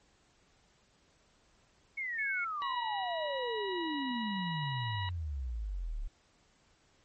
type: exponential sweep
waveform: sine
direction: down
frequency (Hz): 2221 to 33.33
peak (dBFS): -34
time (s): 1.97-6.08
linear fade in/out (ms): 10
type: tone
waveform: sine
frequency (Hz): 2200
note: C#7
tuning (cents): -14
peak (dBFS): -33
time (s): 2.18-2.45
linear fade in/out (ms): 10
type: harmonic tone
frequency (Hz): 967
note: B5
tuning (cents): -37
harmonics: 1 / 2 / 3 / 4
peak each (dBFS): -39 / -42 / -44 / -45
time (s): 2.62-5.09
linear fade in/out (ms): 0
effects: pink hiss -68 dBFS RMS until 7.04 s + MP3 32 kbps